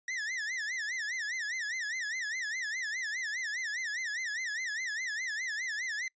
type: tone with vibrato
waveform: 45% pulse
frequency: 1864.7 Hz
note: A#6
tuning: in tune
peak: -33 dBFS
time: 0.08-6.08 s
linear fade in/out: 2 ms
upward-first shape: sine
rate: 4.9 Hz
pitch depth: 190 cents each way
effects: noise-tail reverb RT60 0.1 s tail -26 dB re dry + resampled to 16000 Hz